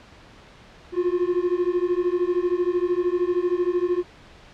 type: beating tone pair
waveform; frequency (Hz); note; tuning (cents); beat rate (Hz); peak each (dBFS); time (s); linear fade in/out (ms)
triangle; 349.2 / 362.2; F4 / F#4; 0 / -37; 13; -21 / -21; 0.92-4.04; 50
effects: pink hiss -48 dBFS RMS until 4.53 s + low-pass 4000 Hz 12 dB/octave